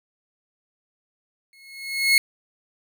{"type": "tone with exponential growth", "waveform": "30% pulse", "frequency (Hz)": 2174, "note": "C#7", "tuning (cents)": -34, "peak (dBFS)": -9, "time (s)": [1.53, 2.18], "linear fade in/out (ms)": 1, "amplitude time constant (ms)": 140, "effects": []}